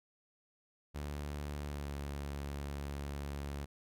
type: tone with pitch glide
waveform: sawtooth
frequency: 72.9 to 70.99 Hz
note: D2 to C#2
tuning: -12 to +42 cents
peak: -35 dBFS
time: 0.94-3.66 s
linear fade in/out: 20 ms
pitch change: -46 cents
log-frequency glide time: 1.65-1.93 s
effects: none